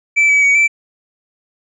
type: tone with pitch steps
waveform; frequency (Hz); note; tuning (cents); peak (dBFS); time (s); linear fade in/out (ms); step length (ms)
triangle; 2321 / 2285 / 2253 / 2328; D7 / D7 / C#7 / D7; -21 / -48 / +28 / -16; -7; 0.16-0.68; 20; 130
effects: resampled to 22050 Hz